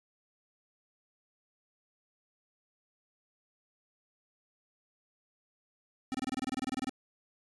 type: tone bursts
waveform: square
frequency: 261 Hz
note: C4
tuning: 4 cents flat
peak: -32 dBFS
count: 16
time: 6.12-6.894 s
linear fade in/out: 0 ms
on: 24 ms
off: 26 ms
effects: resampled to 22050 Hz